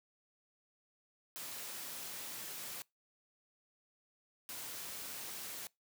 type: noise bursts at uneven times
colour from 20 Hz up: white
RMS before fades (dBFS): -45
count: 2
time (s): 1.36-2.82 / 4.49-5.67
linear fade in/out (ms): 0
effects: noise-tail reverb RT60 0.2 s tail -24 dB re dry + high-pass 100 Hz 12 dB/octave